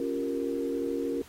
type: chord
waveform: sine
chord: G half-diminished seventh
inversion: second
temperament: equal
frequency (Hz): 277.2 / 349.2 / 392 / 466.2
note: Db4 / F4 / G4 / Bb4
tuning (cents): 0 / 0 / 0 / 0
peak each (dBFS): -32 / -34 / -38 / -32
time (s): 0-1.22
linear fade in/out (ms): 2
effects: pink hiss -53 dBFS RMS until 1.28 s + AAC 48 kbps